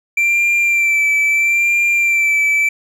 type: tone with vibrato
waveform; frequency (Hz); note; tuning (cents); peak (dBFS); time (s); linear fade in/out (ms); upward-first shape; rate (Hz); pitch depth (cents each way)
triangle; 2349; D7; 0; -10; 0.17-2.69; 5; sine; 0.76; 29
effects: none